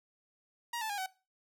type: tone with pitch steps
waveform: sawtooth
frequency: 946 / 877.6 / 814.1 / 755.2 Hz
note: A#5 / A5 / G#5 / F#5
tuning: +25 / -5 / -35 / +35 cents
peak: -31 dBFS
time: 0.73-1.062 s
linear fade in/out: 5 ms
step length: 83 ms
effects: noise-tail reverb RT60 0.3 s tail -19 dB re dry